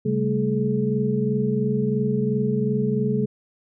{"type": "tone cluster", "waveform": "sine", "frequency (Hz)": [135, 197.1, 220, 425.2], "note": ["C#3", "G3", "A3", "G#4"], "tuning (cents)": [-45, 10, 0, 41], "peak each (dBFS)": -25, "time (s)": [0.05, 3.26], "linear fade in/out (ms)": 10, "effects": []}